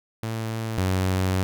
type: tone pair in turn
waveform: sawtooth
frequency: 112 / 93.49 Hz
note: A2 / F#2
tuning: +31 / +18 cents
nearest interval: minor third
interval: 313 cents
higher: first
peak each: -23 / -17 dBFS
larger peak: second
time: 0.23-0.78 / 0.78-1.43 s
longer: second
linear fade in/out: 0 ms
effects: none